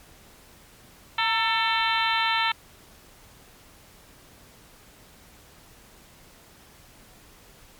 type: harmonic tone with a mistuned harmonic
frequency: 445 Hz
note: A4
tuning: 20 cents sharp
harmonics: 2 / 3 / 4 / 5 / 6 / 7 / 8 / 9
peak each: -26 / -28 / -29 / -30 / -31 / -31 / -32 / -33 dBFS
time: 1.18-2.52 s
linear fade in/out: 5 ms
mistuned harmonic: 2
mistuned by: +50 cents
effects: pink hiss -52 dBFS RMS until 7.79 s + MP3 96 kbps